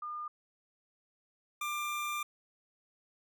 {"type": "tone pair in turn", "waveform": ["sine", "25% pulse"], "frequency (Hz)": [1211, 1190.2], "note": ["D#6", "D6"], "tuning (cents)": [-47, 23], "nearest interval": "unison", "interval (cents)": 30, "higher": "first", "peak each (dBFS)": [-37, -30], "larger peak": "second", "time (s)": [[0.02, 0.28], [1.61, 2.23]], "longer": "second", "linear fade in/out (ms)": 5, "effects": []}